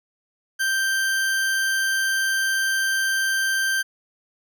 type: tone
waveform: 40% pulse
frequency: 1569 Hz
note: G6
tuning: 1 cent sharp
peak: -19 dBFS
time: 0.59-3.83 s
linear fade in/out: 20 ms
effects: none